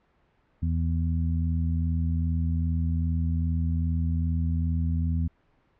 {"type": "harmonic tone", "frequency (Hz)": 82.5, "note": "E2", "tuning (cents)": 2, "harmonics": [1, 2, 3], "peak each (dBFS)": [-24, -30, -34], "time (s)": [0.62, 5.28], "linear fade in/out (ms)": 10, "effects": ["pink hiss -66 dBFS RMS until 5.79 s", "low-pass 2000 Hz 12 dB/octave"]}